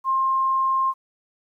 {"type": "tone", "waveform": "sine", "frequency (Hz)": 1061, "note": "C6", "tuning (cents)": 24, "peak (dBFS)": -18, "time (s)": [0.04, 0.94], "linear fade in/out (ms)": 50, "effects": ["10-bit"]}